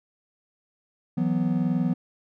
triangle chord, E suspended second, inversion none, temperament equal, 164.81 / 185 / 246.9 Hz, E3 / F#3 / B3, 0 / 0 / 0 cents, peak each -24 dBFS, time 1.17-1.94 s, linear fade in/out 10 ms, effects none

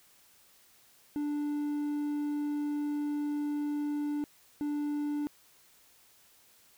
triangle tone pair in turn, 293.7 / 293.7 Hz, D4 / D4, 0 / 0 cents, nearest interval unison, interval 0 cents, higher neither, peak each -28 dBFS, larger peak neither, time 1.16-4.24 / 4.61-5.27 s, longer first, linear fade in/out 0 ms, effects white hiss -62 dBFS RMS until 6.77 s

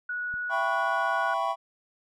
sine tone, 1464 Hz, F#6, 19 cents flat, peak -29 dBFS, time 0.09-1.34 s, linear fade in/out 5 ms
click, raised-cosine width 5 ms, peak -36 dBFS, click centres 0.34 s
triangle chord, C# half-diminished seventh, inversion first, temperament equal with one note detuned, 668.1 / 784 / 987.8 / 1108.7 Hz, E5 / G5 / B5 / C#6, +23 / 0 / 0 / 0 cents, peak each -29 dBFS, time 0.49-1.56 s, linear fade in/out 50 ms
effects none

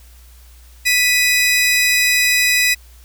sawtooth tone pair together, 1975.5 / 2508 Hz, B6 / D#7, 0 / +13 cents, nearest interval major third, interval 413 cents, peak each -12 dBFS, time 0.85-2.75 s, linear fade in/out 20 ms, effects added 60 Hz sine -41 dBFS peak until 3.04 s + white hiss -50 dBFS RMS until 3.04 s

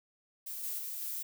violet noise with level steps, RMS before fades -41 / -37 / -40 / -38 dBFS, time 0.46-1.23 s, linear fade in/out 10 ms, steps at 0.63 / 0.78 / 1.01 s, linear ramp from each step 10 ms, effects none

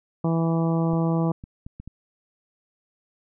harmonic tone, 164.81 Hz, E3, in tune, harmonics 1 / 2 / 3 / 4 / 5 / 6 / 7, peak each -21 / -27 / -31 / -33 / -35 / -37 / -38 dBFS, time 0.24-1.32 s, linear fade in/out 5 ms
clicks, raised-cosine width 5 ms, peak -25 dBFS, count 5, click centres 0.935 / 1.439 / 1.665 / 1.8 / 1.876 s
effects none

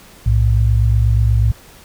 sine tone pair together, 61.74 / 110 Hz, B1 / A2, 0 / 0 cents, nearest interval minor seventh, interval 1000 cents, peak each -13 dBFS, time 0.26-1.52 s, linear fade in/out 5 ms, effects pink hiss -43 dBFS RMS until 1.84 s

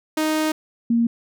sawtooth / sine tone pair in turn, 311.1 / 233.1 Hz, D#4 / A#3, 0 / 0 cents, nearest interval perfect fourth, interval 500 cents, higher first, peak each -15 dBFS, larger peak neither, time 0.17-0.52 / 0.9-1.07 s, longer first, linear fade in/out 5 ms, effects none

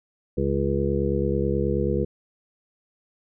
harmonic tone, 69.3 Hz, C#2, in tune, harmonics 1 / 2 / 3 / 5 / 6 / 7, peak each -28 / -28 / -28 / -28 / -28 / -28 dBFS, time 0.37-2.05 s, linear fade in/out 10 ms, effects none

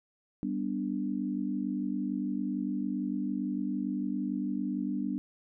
sine chord, G major, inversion none, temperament equal, 196 / 246.9 / 293.7 Hz, G3 / B3 / D4, 0 / 0 / 0 cents, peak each -34 dBFS, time 0.43-5.18 s, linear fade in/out 0 ms, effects none

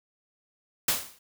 white noise with exponential decay, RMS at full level -21 dBFS, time 0.88-1.19 s, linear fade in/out 5 ms, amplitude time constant 66 ms, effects none

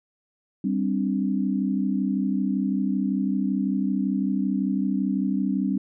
sine chord, G suspended fourth, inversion none, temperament just, 196 / 261.3 / 294 Hz, G3 / C4 / D4, 0 / -2 / +2 cents, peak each -24 / -26 / -29 dBFS, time 0.64-5.78 s, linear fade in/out 5 ms, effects none

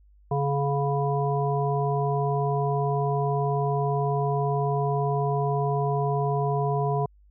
harmonic tone, 140.9 Hz, C#3, 29 cents sharp, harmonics 1 / 3 / 5 / 7, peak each -25 / -28 / -29 / -31 dBFS, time 0.31-7.06 s, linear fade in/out 5 ms, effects added 50 Hz sine -53 dBFS peak until 7.3 s

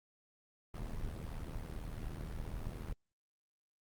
brown noise with amplitude modulation, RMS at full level -38 dBFS, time 0.74-2.93 s, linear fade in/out 5 ms, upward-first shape sine, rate 78.4 Hz, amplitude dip 70%, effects Opus 32 kbps

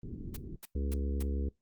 pink low-pass noise, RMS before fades -42 dBFS, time 0.03-0.56 s, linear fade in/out 2 ms, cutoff 380 Hz, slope 48 dB/octave
white noise bursts, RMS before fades -44 dBFS, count 4, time 0.34-1.228 s, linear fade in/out 5 ms, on 27 ms, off 260 ms
harmonic tone, 69.6 Hz, C#2, 8 cents sharp, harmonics 1 / 3 / 4 / 5 / 6 / 7, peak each -31 / -41 / -43 / -46 / -45 / -48 dBFS, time 0.75-1.49 s, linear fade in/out 5 ms
effects noise-tail reverb RT60 0.2 s tail -23 dB re dry + Opus 32 kbps

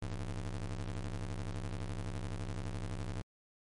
35% pulse ring-modulated tone, 65.8 Hz, C2, 10 cents sharp, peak -32 dBFS, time 0.02-3.22 s, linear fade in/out 5 ms, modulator 38.8 Hz, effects MP3 48 kbps

